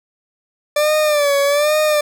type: tone with vibrato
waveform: 40% pulse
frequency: 587.3 Hz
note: D5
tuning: in tune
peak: -12 dBFS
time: 0.76-2.01 s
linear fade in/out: 5 ms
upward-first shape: sine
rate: 1.2 Hz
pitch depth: 79 cents each way
effects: none